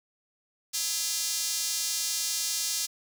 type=tone with high-pass filter; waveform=square; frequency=185 Hz; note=F#3; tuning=in tune; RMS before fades=-30 dBFS; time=0.73-2.87 s; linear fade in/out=20 ms; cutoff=5400 Hz; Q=1.5; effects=none